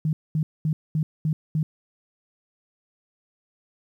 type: tone bursts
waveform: sine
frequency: 155.56 Hz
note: D#3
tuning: in tune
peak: -20 dBFS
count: 6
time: 0.05-1.63 s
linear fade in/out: 2 ms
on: 80 ms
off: 220 ms
effects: 10-bit